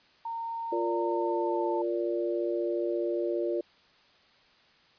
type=tone with pitch glide; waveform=sine; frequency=918 to 888.8 Hz; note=A#5 to A5; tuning=-27 to +17 cents; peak=-32 dBFS; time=0.25-1.82 s; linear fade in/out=5 ms; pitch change=-56 cents; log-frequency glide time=1-1.63 s
type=chord; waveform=sine; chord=Bb major; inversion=second; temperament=equal with one note detuned; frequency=349.2 / 466.2 / 580.9 Hz; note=F4 / Bb4 / D5; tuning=0 / 0 / -19 cents; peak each=-29 / -34 / -33 dBFS; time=0.72-3.61 s; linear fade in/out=5 ms
effects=white hiss -61 dBFS RMS until 4.98 s + resampled to 11025 Hz